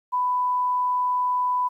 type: tone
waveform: sine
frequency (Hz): 995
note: B5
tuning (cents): +13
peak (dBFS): -20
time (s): 0.12-1.69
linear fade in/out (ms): 20
effects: 10-bit